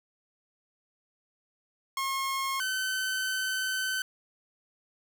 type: tone pair in turn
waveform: sawtooth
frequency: 1079 / 1525.9 Hz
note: C#6 / G6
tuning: -47 / -47 cents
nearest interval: tritone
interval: 600 cents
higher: second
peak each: -25 dBFS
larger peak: neither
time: 1.97-2.6 / 2.6-4.02 s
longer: second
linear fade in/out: 2 ms
effects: none